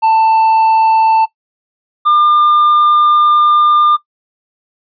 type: tone pair in turn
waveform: triangle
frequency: 888 / 1201.5 Hz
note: A5 / D6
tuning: +16 / +39 cents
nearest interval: perfect fourth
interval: 523 cents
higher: second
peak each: -5 dBFS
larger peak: neither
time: 0.02-1.26 / 2.05-3.97 s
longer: second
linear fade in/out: 20 ms
effects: noise-tail reverb RT60 0.1 s tail -18 dB re dry + resampled to 11025 Hz